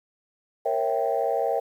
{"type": "chord", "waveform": "sine", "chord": "A# diminished seventh", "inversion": "none", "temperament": "equal with one note detuned", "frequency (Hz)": [466.2, 546.7, 659.3, 784], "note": ["A#4", "C#5", "E5", "G5"], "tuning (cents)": [0, -24, 0, 0], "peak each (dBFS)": -27, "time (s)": [0.65, 1.6], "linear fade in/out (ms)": 10, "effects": ["tanh soft clip ceiling -13 dBFS", "9-bit"]}